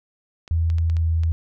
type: clicks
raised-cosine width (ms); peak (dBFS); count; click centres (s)
0.2; -23; 6; 0.478 / 0.701 / 0.784 / 0.899 / 0.968 / 1.235
type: tone with pitch glide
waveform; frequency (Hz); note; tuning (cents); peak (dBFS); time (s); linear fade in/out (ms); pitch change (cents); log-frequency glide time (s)
sine; 82.41 to 81.7; E2 to E2; 0 to -15; -17; 0.51-1.32; 0; -15; 0.98-1.04
effects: none